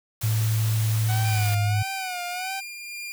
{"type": "noise", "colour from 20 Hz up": "white", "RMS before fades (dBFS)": -34, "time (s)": [0.21, 1.55], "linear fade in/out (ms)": 5}
{"type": "tone with pitch glide", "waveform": "sine", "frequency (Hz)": [110, 104.13], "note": ["A2", "G#2"], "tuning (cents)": [0, 5], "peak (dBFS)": -20, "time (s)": [0.23, 1.83], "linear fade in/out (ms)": 10, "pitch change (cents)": -95, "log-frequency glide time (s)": [1.2, 1.45]}
{"type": "tone with vibrato", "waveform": "sawtooth", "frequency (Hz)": 740, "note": "F#5", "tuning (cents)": 0, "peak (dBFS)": -26, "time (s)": [1.08, 2.61], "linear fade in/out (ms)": 20, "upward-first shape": "sine", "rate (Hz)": 1.5, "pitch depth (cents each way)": 81}
{"type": "tone with tremolo", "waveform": "sawtooth", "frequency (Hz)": 2403, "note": "D7", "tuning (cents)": 39, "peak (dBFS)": -29, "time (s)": [1.25, 3.12], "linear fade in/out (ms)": 0, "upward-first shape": "sine", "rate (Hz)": 1.8, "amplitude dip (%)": 35}
{"effects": []}